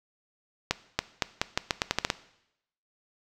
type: accelerating click train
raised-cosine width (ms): 0.2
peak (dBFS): -6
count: 11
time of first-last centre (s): 0.71-2.102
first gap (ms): 280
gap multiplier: 0.83
effects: noise-tail reverb RT60 0.8 s tail -17 dB re dry